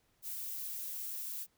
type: noise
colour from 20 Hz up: violet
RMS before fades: -41 dBFS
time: 0.22-1.47 s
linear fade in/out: 50 ms
effects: pink hiss -74 dBFS RMS until 1.57 s